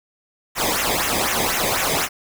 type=noise with flanger; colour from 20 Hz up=pink; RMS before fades=-21 dBFS; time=0.55-2.09 s; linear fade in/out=50 ms; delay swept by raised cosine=0.21 to 0.73 ms; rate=4 Hz; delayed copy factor=-0.8; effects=none